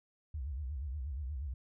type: tone with vibrato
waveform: sine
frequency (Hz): 69.2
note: C#2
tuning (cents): -2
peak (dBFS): -36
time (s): 0.34-1.54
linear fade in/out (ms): 5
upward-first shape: sine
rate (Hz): 8.4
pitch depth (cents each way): 210
effects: none